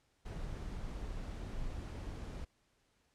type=noise; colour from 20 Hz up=brown; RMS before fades=-42 dBFS; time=0.25-2.45 s; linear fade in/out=10 ms; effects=pink hiss -75 dBFS RMS until 3.14 s + low-pass 9000 Hz 12 dB/octave